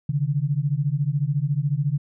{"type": "beating tone pair", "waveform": "sine", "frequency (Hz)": [137, 151], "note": ["C#3", "D3"], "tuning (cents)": [-20, 48], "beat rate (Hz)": 14, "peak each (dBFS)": -23, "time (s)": [0.09, 1.98], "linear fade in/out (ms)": 5, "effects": []}